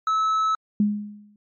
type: tone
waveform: triangle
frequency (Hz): 1300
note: E6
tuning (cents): -24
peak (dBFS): -17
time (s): 0.07-0.55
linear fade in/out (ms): 2
type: tone with exponential decay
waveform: sine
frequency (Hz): 207.7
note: G#3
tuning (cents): 0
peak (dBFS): -14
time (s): 0.8-1.36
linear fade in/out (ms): 2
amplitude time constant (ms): 120
effects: MP3 32 kbps